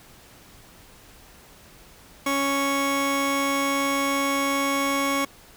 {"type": "tone pair together", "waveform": "25% pulse", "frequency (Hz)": [277.2, 1107.7], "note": ["C#4", "C#6"], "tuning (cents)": [0, -2], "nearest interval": "2 octaves", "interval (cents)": 2398, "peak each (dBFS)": -21, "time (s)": [2.26, 5.25], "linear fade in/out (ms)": 5, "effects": ["pink hiss -50 dBFS RMS until 5.56 s"]}